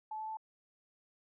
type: tone with pitch steps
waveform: sine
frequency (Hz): 866 / 871.5 / 877.1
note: A5 / A5 / A5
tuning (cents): -28 / -17 / -6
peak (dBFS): -38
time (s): 0.11-0.371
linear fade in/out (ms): 5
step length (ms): 87
effects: none